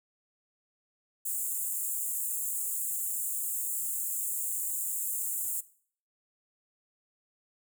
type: high-pass noise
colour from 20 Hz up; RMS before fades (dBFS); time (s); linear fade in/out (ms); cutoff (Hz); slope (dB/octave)
pink; -33; 1.25-5.61; 10; 7100; 96
effects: noise-tail reverb RT60 0.5 s tail -18 dB re dry